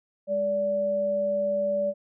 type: tone pair together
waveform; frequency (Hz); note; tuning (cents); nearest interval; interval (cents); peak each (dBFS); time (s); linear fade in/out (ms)
sine; 204.7 / 578.6; G#3 / D5; -25 / -26; octave + tritone; 1799; -35 / -23; 0.27-1.94; 50
effects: none